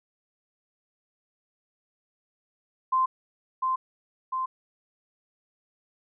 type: tone with echo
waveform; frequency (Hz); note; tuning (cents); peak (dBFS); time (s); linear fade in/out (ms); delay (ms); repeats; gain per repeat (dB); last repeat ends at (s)
sine; 1040; C6; -11; -20; 2.92-3.06; 10; 700; 2; -3; 4.46
effects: none